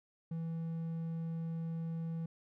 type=tone; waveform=triangle; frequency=164.4 Hz; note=E3; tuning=4 cents flat; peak=-34 dBFS; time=0.31-2.26 s; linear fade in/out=5 ms; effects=none